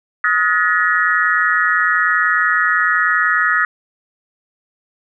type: tone cluster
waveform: sine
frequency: 1263 / 1444 / 1728 / 1898 Hz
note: D#6 / F#6 / A6 / A#6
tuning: +26 / -43 / -32 / +31 cents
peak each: -18 dBFS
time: 0.24-3.65 s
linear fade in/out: 2 ms
effects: none